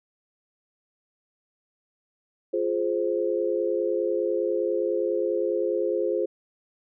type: chord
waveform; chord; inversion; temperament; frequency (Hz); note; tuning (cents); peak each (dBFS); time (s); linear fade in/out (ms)
sine; F minor; none; just; 349.2 / 419.1 / 523.8; F4 / Ab4 / C5; 0 / +16 / +2; -27; 2.53-6.26; 10
effects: none